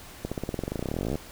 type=accelerating click train; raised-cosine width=2 ms; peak=-16 dBFS; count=29; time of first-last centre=0.25-1.155 s; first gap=66 ms; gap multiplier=0.94; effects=pink hiss -46 dBFS RMS until 1.31 s

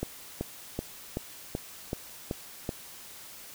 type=click train; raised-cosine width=2 ms; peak=-17 dBFS; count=8; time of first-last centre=0.03-2.692 s; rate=2.63 Hz; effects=white hiss -47 dBFS RMS until 3.54 s

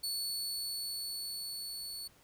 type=tone with level ramp; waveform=sawtooth; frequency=4435 Hz; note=C#8; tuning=in tune; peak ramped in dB=-31 to -38 dBFS; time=0.03-2.08 s; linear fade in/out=10 ms; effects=pink hiss -64 dBFS RMS until 2.23 s

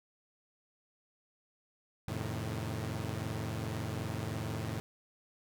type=chord; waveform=sawtooth; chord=F dominant seventh; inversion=none; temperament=equal with one note detuned; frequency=87.31 / 110 / 133.72 / 155.56 Hz; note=F2 / A2 / C3 / Eb3; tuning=0 / 0 / +38 / 0 cents; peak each=-38 / -34 / -39 / -39 dBFS; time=2.08-4.8 s; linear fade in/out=0 ms; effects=none

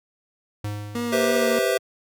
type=tone with exponential decay; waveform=square; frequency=103.83 Hz; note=G#2; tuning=in tune; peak=-26 dBFS; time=0.64-1.79 s; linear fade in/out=5 ms; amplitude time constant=250 ms
type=tone with vibrato; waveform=30% pulse; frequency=236 Hz; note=A#3; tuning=22 cents sharp; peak=-22 dBFS; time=0.95-1.59 s; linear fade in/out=2 ms; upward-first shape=sine; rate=3.2 Hz; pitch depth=21 cents each way
type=chord; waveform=square; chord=C major seventh; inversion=second; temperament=just; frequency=392.4 / 490.5 / 523.3 / 654.1 Hz; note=G4 / B4 / C5 / E5; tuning=+2 / -12 / 0 / -14 cents; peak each=-26 dBFS; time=1.12-1.78 s; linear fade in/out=10 ms
effects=none

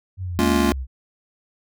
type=linear sweep; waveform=sine; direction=down; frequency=95.5 to 61.9 Hz; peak=-25 dBFS; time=0.17-0.87 s; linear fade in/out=50 ms
type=chord; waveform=square; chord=Bb minor seventh; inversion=third; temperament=just; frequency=209.8 / 233.1 / 279.7 / 349.6 Hz; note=Ab3 / Bb3 / Db4 / F4; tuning=+18 / 0 / +16 / +2 cents; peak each=-23 dBFS; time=0.39-0.72 s; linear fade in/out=0 ms
effects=none

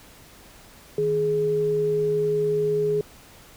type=tone pair together; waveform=sine; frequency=156.8 / 418.6 Hz; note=D#3 / G#4; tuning=+14 / +14 cents; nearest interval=octave + perfect fourth; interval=1700 cents; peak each=-30 / -20 dBFS; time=0.98-3.01 s; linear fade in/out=2 ms; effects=pink hiss -49 dBFS RMS until 3.56 s

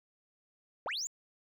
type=linear sweep; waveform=sine; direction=up; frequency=414.9 to 7330 Hz; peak=-32 dBFS; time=0.86-1.07 s; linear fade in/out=0 ms; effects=tanh soft clip ceiling -32 dBFS

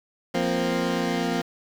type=chord; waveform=20% pulse; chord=F suspended fourth; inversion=none; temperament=equal; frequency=174.61 / 233.1 / 261.6 Hz; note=F3 / Bb3 / C4; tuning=0 / 0 / 0 cents; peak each=-22 dBFS; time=0.34-1.42 s; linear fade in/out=10 ms; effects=low-pass 6000 Hz 12 dB/octave + 7-bit

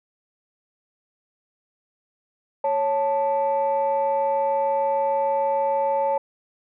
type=tone pair together; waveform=sine; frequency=553.4 / 880 Hz; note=C#5 / A5; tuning=-3 / 0 cents; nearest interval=minor sixth; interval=803 cents; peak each=-21 dBFS; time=2.64-6.18 s; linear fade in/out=5 ms; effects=tanh soft clip ceiling -14 dBFS

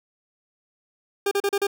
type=tone bursts; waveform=40% pulse; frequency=401 Hz; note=G4; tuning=39 cents sharp; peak=-19 dBFS; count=5; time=1.26-1.669 s; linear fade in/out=5 ms; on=53 ms; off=36 ms; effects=none

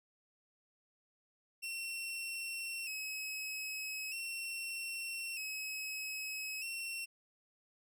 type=tone with vibrato; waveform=sawtooth; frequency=2637 Hz; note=E7; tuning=in tune; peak=-36 dBFS; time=1.62-7.06 s; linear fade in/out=20 ms; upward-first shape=square; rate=0.4 Hz; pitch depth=51 cents each way; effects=none

